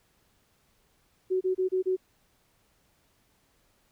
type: tone bursts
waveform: sine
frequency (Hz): 372.7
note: F#4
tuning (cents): +13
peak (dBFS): -23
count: 5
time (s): 1.3-1.966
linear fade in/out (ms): 20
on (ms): 110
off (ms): 29
effects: pink hiss -68 dBFS RMS until 3.91 s